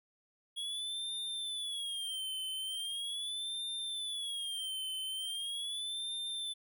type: tone with vibrato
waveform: square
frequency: 3322 Hz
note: G#7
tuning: in tune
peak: -37 dBFS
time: 0.56-6.54 s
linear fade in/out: 20 ms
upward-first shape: sine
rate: 0.4 Hz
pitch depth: 140 cents each way
effects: none